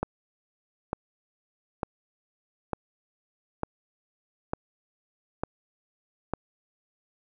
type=click train; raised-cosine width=1 ms; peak=-13 dBFS; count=8; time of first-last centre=0.03-6.336 s; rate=1.11 Hz; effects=none

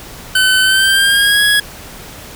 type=tone with pitch glide; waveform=25% pulse; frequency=1520 to 1667.2 Hz; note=F#6 to G#6; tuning=+46 to +6 cents; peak=-5 dBFS; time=0.35-1.6 s; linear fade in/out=5 ms; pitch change=+160 cents; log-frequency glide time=0.62-1.43 s; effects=pink hiss -33 dBFS RMS until 2.35 s

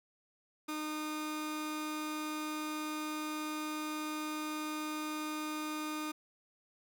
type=tone pair together; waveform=sawtooth; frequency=306.1 / 612.2 Hz; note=D#4 / D#5; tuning=-28 / -28 cents; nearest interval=octave; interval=1200 cents; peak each=-33 / -36 dBFS; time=0.68-6.12 s; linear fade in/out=10 ms; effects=none

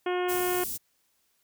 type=harmonic tone; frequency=360 Hz; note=F#4; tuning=47 cents flat; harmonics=1 / 2 / 3 / 4 / 5 / 6 / 7 / 8 / 9; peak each=-27 / -33 / -37 / -39 / -41 / -43 / -44 / -45 / -46 dBFS; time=0.06-0.64 s; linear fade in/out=5 ms
type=band-stop noise; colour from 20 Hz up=white; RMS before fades=-34 dBFS; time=0.28-0.78 s; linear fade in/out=20 ms; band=240 to 7200 Hz; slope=12 dB/octave
effects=white hiss -71 dBFS RMS until 1.43 s

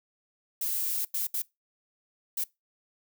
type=noise bursts at uneven times; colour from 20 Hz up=violet; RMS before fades=-30 dBFS; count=4; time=0.61-1.05 / 1.14-1.27 / 1.34-1.42 / 2.37-2.44 s; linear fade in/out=5 ms; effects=noise-tail reverb RT60 0.2 s tail -22 dB re dry

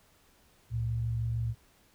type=tone pair together; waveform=sine; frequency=67.9 / 114.2 Hz; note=C#2 / A#2; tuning=-35 / -35 cents; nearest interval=major sixth; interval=900 cents; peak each=-37 / -29 dBFS; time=0.7-1.55 s; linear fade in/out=50 ms; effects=pink hiss -64 dBFS RMS until 1.94 s

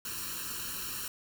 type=noise with comb filter; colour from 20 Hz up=white; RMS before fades=-38 dBFS; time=0.05-1.08 s; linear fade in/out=2 ms; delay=0.71 ms; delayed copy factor=+1; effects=none

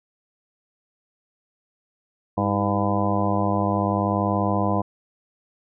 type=harmonic tone with a mistuned harmonic; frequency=100.6 Hz; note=G2; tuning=45 cents sharp; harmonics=1 / 2 / 3 / 4 / 5 / 6 / 7 / 8 / 9 / 10; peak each=-26 / -25 / -28 / -36 / -30 / -30 / -28 / -32 / -33 / -28 dBFS; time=2.37-4.82 s; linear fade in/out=10 ms; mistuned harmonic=3; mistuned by=+78 cents; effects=none

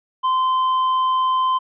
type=tone with tanh clipping; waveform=triangle; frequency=1034 Hz; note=C6; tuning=21 cents flat; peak=-17 dBFS; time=0.23-1.59 s; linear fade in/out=20 ms; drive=10 dB; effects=resampled to 8000 Hz

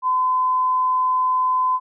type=tone; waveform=sine; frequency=1019 Hz; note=C6; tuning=46 cents flat; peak=-16 dBFS; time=0.02-1.8 s; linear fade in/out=50 ms; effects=none

